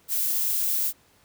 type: noise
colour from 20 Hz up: violet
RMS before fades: -25 dBFS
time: 0.08-0.93 s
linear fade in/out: 50 ms
effects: pink hiss -60 dBFS RMS until 1.24 s + high-pass 60 Hz 12 dB/octave